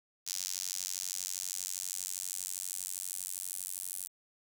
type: tone with high-pass filter sweep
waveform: sawtooth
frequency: 92.5 Hz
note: F#2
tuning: in tune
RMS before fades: -39 dBFS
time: 0.26-4.08 s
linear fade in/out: 20 ms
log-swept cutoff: 5800 to 9500 Hz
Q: 2
effects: none